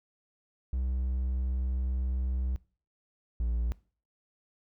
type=tone pair in turn; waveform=triangle; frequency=63.7 / 58.47 Hz; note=C2 / A#1; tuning=-46 / +6 cents; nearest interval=minor second; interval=148 cents; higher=first; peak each=-26 / -25 dBFS; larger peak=second; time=0.73-2.56 / 3.4-3.72 s; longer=first; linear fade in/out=0 ms; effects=noise-tail reverb RT60 0.4 s tail -21 dB re dry